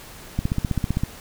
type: click train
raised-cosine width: 5 ms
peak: -9 dBFS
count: 11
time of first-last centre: 0.39-1.035 s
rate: 15.5 Hz
effects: pink hiss -42 dBFS RMS until 1.2 s